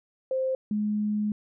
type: tone pair in turn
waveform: sine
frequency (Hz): 523.3 / 210.2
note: C5 / G#3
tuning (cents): 0 / +21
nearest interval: octave + major third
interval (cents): 1579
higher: first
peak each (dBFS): -24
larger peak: neither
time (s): 0.31-0.55 / 0.71-1.32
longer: second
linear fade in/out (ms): 2
effects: none